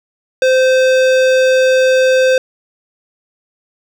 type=tone with hard clipping; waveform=sine; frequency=518 Hz; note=C5; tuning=17 cents flat; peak=-10 dBFS; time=0.42-2.38 s; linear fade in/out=2 ms; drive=17 dB; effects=none